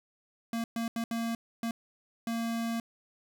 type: tone bursts at uneven times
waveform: square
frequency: 230 Hz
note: A#3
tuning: 23 cents flat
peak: -31 dBFS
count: 6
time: 0.53-0.64 / 0.76-0.88 / 0.96-1.04 / 1.11-1.35 / 1.63-1.71 / 2.27-2.8 s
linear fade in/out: 2 ms
effects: none